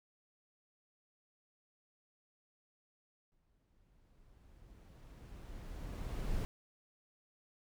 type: noise with exponential growth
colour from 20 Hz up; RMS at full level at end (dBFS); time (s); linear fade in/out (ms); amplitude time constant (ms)
brown; -36; 3.32-6.45; 0; 680
effects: none